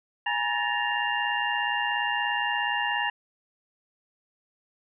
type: tone cluster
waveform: sine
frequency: 829 / 953 / 1733 / 1850 / 2795 Hz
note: G#5 / A#5 / A6 / A#6 / F7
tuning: -3 / +38 / -27 / -14 / +1 cents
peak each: -31 dBFS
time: 0.26-3.1 s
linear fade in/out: 5 ms
effects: none